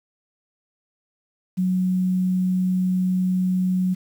sine tone with quantisation, 184.2 Hz, F#3, 7 cents flat, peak -18 dBFS, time 1.57-3.95 s, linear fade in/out 20 ms, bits 8, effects none

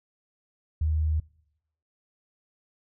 sine tone, 77.78 Hz, D#2, in tune, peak -22 dBFS, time 0.81-1.2 s, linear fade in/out 5 ms, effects noise-tail reverb RT60 0.8 s tail -24 dB re dry

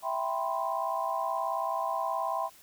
sine chord, C major seventh, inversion first, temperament equal, 659.3 / 784 / 987.8 / 1046.5 Hz, E5 / G5 / B5 / C6, 0 / 0 / 0 / 0 cents, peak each -34 dBFS, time 0.02-2.5 s, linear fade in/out 50 ms, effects white hiss -56 dBFS RMS until 2.62 s

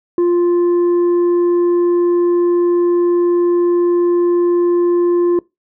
triangle tone with tanh clipping, 349.2 Hz, F4, in tune, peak -11 dBFS, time 0.18-5.39 s, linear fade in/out 2 ms, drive 8 dB, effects noise-tail reverb RT60 0.2 s tail -22 dB re dry

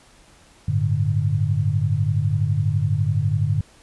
sine chord, G suspended second, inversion none, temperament equal, 98 / 110 / 146.83 Hz, G2 / A2 / D3, 0 / 0 / 0 cents, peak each -22 dBFS, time 0.68-3.61 s, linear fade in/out 5 ms, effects pink hiss -52 dBFS RMS until 3.82 s + resampled to 24000 Hz

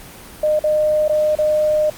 sine tone with dropouts, 610 Hz, D#5, 34 cents flat, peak -13 dBFS, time 0.43-1.9 s, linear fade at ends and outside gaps 5 ms, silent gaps 0.593-0.639 / 1.081-1.094 / 1.353-1.386 s, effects pink hiss -38 dBFS RMS until 1.97 s + Opus 24 kbps

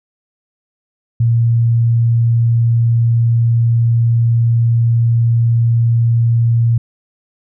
sine tone, 116.54 Hz, A#2, in tune, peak -9 dBFS, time 1.2-6.78 s, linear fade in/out 5 ms, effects none

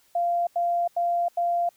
sine tone bursts, 693 Hz, F5, 14 cents flat, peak -21 dBFS, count 4, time 0.15-1.691 s, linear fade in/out 5 ms, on 320 ms, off 87 ms, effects white hiss -62 dBFS RMS until 1.76 s

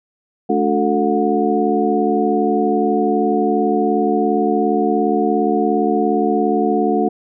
sine tone cluster, 214.4 / 286.5 / 363.6 / 440.9 / 725 Hz, A3 / D4 / F#4 / A4 / F#5, -45 / -43 / -30 / +4 / -35 cents, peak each -20 dBFS, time 0.49-7.09 s, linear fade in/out 10 ms, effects none

